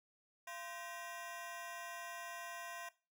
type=ring-modulated tone; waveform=20% pulse; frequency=862 Hz; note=A5; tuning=36 cents flat; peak=-38 dBFS; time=0.47-2.89 s; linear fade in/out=5 ms; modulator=175 Hz; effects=noise-tail reverb RT60 0.3 s tail -17 dB re dry